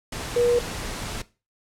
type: tone in noise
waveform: sine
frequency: 481.3 Hz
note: B4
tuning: 45 cents flat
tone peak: -17 dBFS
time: 0.36-0.59 s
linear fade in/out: 5 ms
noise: pink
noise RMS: -32 dBFS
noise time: 0.12-1.22 s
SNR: +12 dB
effects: noise-tail reverb RT60 0.3 s tail -18 dB re dry + low-pass 10000 Hz 12 dB/octave